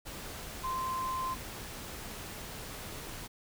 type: tone in noise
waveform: sine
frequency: 1041 Hz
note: C6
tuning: 9 cents flat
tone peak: -32 dBFS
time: 0.63-1.35 s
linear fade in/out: 20 ms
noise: pink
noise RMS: -43 dBFS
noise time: 0.05-3.28 s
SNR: +8 dB
effects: none